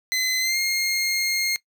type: tone with pitch glide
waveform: 20% pulse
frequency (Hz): 2038 to 2132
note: C7 to C7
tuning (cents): -46 to +32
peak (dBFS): -16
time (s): 0.12-1.56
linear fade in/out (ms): 0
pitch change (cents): +78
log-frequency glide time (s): 0.4-0.58
effects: noise-tail reverb RT60 0.1 s tail -21 dB re dry